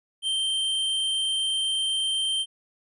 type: tone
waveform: square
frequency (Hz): 3136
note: G7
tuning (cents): 0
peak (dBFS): -24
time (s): 0.22-2.46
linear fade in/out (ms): 50
effects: resampled to 24000 Hz